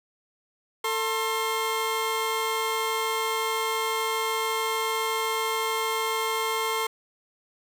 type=tone pair together; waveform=20% pulse; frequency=446.6 / 1066 Hz; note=A4 / C6; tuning=+26 / +32 cents; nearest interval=octave + minor third; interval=1506 cents; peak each=-23 dBFS; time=0.84-6.87 s; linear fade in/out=5 ms; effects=none